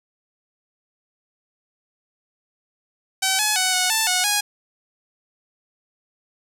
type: tone with pitch steps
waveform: 5% pulse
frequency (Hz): 764 / 849 / 745 / 735 / 884 / 732 / 827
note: G5 / G#5 / F#5 / F#5 / A5 / F#5 / G#5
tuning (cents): -45 / +38 / +12 / -12 / +8 / -19 / -8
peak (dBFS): -6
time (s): 3.22-4.41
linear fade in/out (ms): 10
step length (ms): 170
effects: none